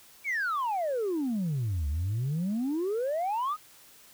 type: exponential two-way sweep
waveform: sine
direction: down then up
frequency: 2349 to 69.5 to 1287 Hz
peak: -25 dBFS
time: 0.24-3.57 s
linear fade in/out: 50 ms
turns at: 1.88 s
effects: tanh soft clip ceiling -25 dBFS + white hiss -55 dBFS RMS until 4.13 s